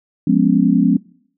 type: chord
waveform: sine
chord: C# dominant seventh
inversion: first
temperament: equal with one note detuned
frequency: 176.95 / 207.7 / 246.9 / 277.2 Hz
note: E#3 / G#3 / B3 / C#4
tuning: +23 / 0 / 0 / 0 cents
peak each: -16 dBFS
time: 0.27-0.97 s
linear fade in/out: 5 ms
effects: noise-tail reverb RT60 0.6 s tail -23 dB re dry